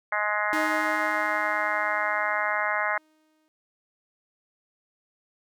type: harmonic tone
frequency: 209.7 Hz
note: G#3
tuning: 17 cents sharp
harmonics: 3 / 4 / 5 / 6 / 7 / 8 / 9 / 10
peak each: -32 / -32 / -32 / -32 / -32 / -32 / -32 / -32 dBFS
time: 0.12-2.98 s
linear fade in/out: 5 ms
type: tone with exponential decay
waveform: sawtooth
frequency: 311.1 Hz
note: D#4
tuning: in tune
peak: -23 dBFS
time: 0.53-3.48 s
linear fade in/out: 0 ms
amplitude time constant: 640 ms
effects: none